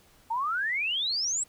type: exponential sweep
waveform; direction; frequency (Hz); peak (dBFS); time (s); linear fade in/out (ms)
sine; up; 875 to 8020; -26; 0.3-1.44; 10
effects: pink hiss -60 dBFS RMS until 1.48 s